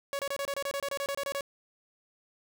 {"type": "tone bursts", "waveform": "sawtooth", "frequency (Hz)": 559, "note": "C#5", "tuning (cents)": 14, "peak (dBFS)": -27, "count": 15, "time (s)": [0.13, 1.408], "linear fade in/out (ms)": 0, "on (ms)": 60, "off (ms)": 27, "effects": []}